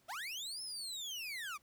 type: linear two-way sweep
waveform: 30% pulse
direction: up then down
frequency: 585 to 5290 to 1112 Hz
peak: -38 dBFS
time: 0.08-1.58 s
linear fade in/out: 20 ms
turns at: 0.62 s
effects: pink hiss -71 dBFS RMS until 1.62 s + high-pass 60 Hz 12 dB/octave